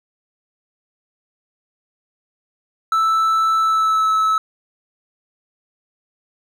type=tone with pitch glide; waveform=triangle; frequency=1318.5 to 1300.3 Hz; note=E6 to E6; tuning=0 to -24 cents; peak=-12 dBFS; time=2.92-4.38 s; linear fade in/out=2 ms; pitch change=-24 cents; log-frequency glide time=3.58-4.11 s; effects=none